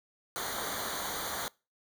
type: noise with comb filter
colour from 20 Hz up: pink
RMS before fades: -36 dBFS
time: 0.36-1.48 s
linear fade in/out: 0 ms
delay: 0.38 ms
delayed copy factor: -0.9
effects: noise-tail reverb RT60 0.3 s tail -24 dB re dry